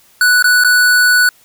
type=tone with dropouts; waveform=square; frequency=1480 Hz; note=F#6; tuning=in tune; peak=-8 dBFS; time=0.21-1.29 s; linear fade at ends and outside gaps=2 ms; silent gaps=0.425-0.442 / 0.638-0.646 s; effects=white hiss -49 dBFS RMS until 1.44 s